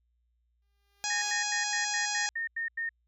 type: tone with exponential growth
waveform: 5% pulse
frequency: 401.2 Hz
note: G4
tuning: 40 cents sharp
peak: -37 dBFS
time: 0.62-1.31 s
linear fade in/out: 1 ms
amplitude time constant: 150 ms
type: harmonic tone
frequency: 830.6 Hz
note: G#5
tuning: in tune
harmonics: 1 / 2 / 3 / 4 / 5 / 6 / 7 / 8 / 9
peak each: -37 / -38 / -39 / -41 / -40 / -38 / -38 / -37 / -41 dBFS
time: 1.04-2.29 s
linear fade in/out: 0 ms
type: tone bursts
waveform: sine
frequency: 1833 Hz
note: A#6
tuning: 30 cents flat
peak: -30 dBFS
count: 9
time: 1.1-2.892 s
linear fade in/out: 5 ms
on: 120 ms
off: 89 ms
effects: added 59 Hz sine -70 dBFS peak until 3.07 s